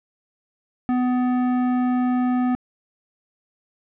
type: tone with tanh clipping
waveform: sine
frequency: 250 Hz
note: B3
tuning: 21 cents sharp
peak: -20 dBFS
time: 0.89-2.55 s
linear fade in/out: 0 ms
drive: 16 dB
effects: low-pass 2000 Hz 12 dB/octave